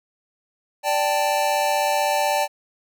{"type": "chord", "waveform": "square", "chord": "D suspended fourth", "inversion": "none", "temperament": "equal", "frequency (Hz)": [587.3, 784, 880], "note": ["D5", "G5", "A5"], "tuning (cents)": [0, 0, 0], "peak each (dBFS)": -24, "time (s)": [0.83, 2.48], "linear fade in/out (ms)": 50, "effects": []}